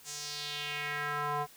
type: tone with band-pass filter sweep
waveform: square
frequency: 146.83 Hz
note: D3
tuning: in tune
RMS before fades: -36 dBFS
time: 0.04-1.47 s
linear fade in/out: 50 ms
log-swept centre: 7400 to 850 Hz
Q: 2.5
effects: white hiss -56 dBFS RMS until 1.56 s